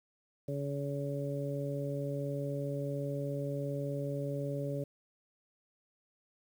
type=harmonic tone; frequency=141.4 Hz; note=C#3; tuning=35 cents sharp; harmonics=1 / 2 / 3 / 4; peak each=-36 / -41 / -41 / -39 dBFS; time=0.48-4.84 s; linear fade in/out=5 ms; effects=10-bit